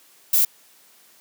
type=noise; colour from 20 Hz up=violet; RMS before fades=-17 dBFS; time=0.33-0.45 s; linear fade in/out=5 ms; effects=white hiss -54 dBFS RMS until 1.2 s + high-pass 200 Hz 12 dB/octave